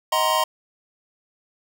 square chord, C half-diminished seventh, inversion first, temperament just, 627.9 / 753.5 / 941.9 / 1046.5 Hz, Eb5 / Gb5 / Bb5 / C6, +16 / +31 / +18 / 0 cents, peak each -25 / -29 / -24 / -23 dBFS, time 0.12-0.44 s, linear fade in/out 5 ms, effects none

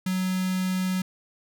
square tone with notch filter, 185.7 Hz, F#3, 7 cents sharp, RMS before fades -26 dBFS, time 0.06-1.02 s, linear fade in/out 5 ms, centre 640 Hz, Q 0.64, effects none

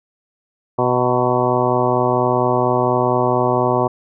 harmonic tone with a mistuned harmonic, 124.3 Hz, B2, 12 cents sharp, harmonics 1 / 2 / 3 / 4 / 5 / 6 / 7 / 8 / 9, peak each -23 / -24 / -20 / -23 / -21 / -23 / -23 / -24 / -25 dBFS, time 0.78-3.88 s, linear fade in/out 10 ms, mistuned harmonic 7, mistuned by +45 cents, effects none

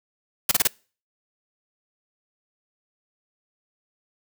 white noise bursts, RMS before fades -18 dBFS, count 4, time 0.49-0.674 s, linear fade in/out 5 ms, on 25 ms, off 28 ms, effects noise-tail reverb RT60 0.4 s tail -26 dB re dry

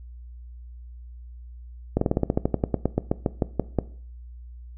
slowing click train, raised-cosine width 2 ms, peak -7 dBFS, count 19, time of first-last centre 1.97-3.787 s, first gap 44 ms, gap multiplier 1.09, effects noise-tail reverb RT60 0.5 s tail -18 dB re dry + added 60 Hz sine -39 dBFS peak until 4.77 s

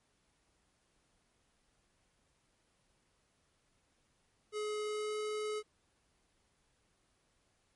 square tone with pitch glide, 423.1 to 425.8 Hz, G#4 to G#4, +32 to +43 cents, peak -36 dBFS, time 4.52-5.63 s, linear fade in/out 50 ms, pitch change +11 cents, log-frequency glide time 4.86-5.17 s, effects pink hiss -75 dBFS RMS until 7.75 s + MP3 48 kbps

